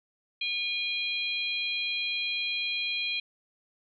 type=harmonic tone; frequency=812 Hz; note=G#5; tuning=39 cents flat; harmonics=3 / 4 / 5; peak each=-31 / -33 / -35 dBFS; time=0.41-3.2 s; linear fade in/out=5 ms; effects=none